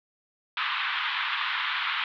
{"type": "band-pass noise", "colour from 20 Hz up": "pink", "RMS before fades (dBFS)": -29, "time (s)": [0.57, 2.04], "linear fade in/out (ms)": 2, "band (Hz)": [1000, 3700], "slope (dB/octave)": 48, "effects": []}